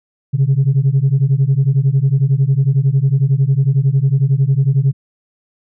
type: beating tone pair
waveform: sine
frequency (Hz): 130.81 / 141.81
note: C3 / C#3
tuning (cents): 0 / +40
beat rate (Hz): 11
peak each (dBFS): -12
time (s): 0.33-4.93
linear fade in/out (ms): 20
effects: tanh soft clip ceiling -6 dBFS